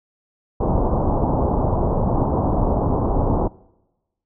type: low-pass noise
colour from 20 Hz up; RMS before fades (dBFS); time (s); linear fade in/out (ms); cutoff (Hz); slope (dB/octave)
pink; -19; 0.6-3.48; 10; 1000; 48
effects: noise-tail reverb RT60 1.0 s tail -23 dB re dry